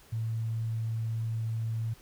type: tone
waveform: sine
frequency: 112.7 Hz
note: A2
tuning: 42 cents sharp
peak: -29 dBFS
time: 0.12-1.94 s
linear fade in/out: 10 ms
effects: pink hiss -57 dBFS RMS until 2.01 s